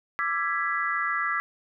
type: chord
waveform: sine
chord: E dominant seventh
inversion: third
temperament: equal with one note detuned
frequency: 1174.7 / 1341.6 / 1661.2 / 1975.5 Hz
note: D6 / E6 / G#6 / B6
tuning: 0 / +30 / 0 / 0 cents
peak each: -30 dBFS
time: 0.19-1.4 s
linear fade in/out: 0 ms
effects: none